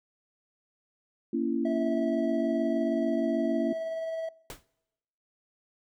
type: chord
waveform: sine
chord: A# diminished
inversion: none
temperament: just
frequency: 233.1 / 279.7 / 335.6 Hz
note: A#3 / C#4 / E4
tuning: 0 / +16 / +31 cents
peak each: -30 dBFS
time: 1.33-3.73 s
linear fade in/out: 5 ms
type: tone with tremolo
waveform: triangle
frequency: 651 Hz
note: E5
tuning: 22 cents flat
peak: -28 dBFS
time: 1.65-4.29 s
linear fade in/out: 5 ms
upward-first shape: triangle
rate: 19 Hz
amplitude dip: 30%
type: noise with exponential decay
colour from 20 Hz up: pink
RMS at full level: -36 dBFS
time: 4.5-4.65 s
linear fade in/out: 1 ms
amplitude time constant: 31 ms
effects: noise-tail reverb RT60 1.0 s tail -24 dB re dry